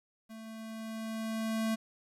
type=tone with level ramp; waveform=square; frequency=222.1 Hz; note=A3; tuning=16 cents sharp; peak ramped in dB=-46 to -29 dBFS; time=0.29-1.76 s; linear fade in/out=20 ms; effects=resampled to 32000 Hz + 11-bit